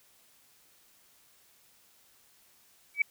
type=tone with exponential growth; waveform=sine; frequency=2286 Hz; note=D7; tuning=47 cents flat; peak=-18 dBFS; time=2.94-3.02 s; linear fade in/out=5 ms; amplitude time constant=16 ms; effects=white hiss -63 dBFS RMS until 3.1 s